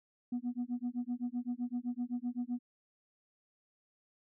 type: tone with tremolo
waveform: sine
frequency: 244.1 Hz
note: B3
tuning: 20 cents flat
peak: -29 dBFS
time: 0.32-2.59 s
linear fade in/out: 5 ms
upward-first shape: sine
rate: 7.8 Hz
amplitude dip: 100%
effects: tanh soft clip ceiling -30 dBFS